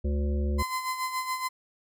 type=harmonic tone; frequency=72 Hz; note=D2; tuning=34 cents flat; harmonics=1 / 3 / 5 / 7 / 8; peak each=-25 / -34 / -37 / -41 / -45 dBFS; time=0.04-0.63 s; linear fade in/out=10 ms
type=tone with tremolo; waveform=35% pulse; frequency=1027 Hz; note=C6; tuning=33 cents flat; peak=-25 dBFS; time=0.58-1.49 s; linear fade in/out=20 ms; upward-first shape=sine; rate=7.1 Hz; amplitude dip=60%
effects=none